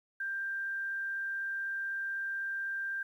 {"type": "tone", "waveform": "sine", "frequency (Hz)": 1584, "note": "G6", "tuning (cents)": 18, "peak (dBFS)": -33, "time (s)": [0.2, 3.03], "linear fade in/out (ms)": 5, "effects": ["11-bit"]}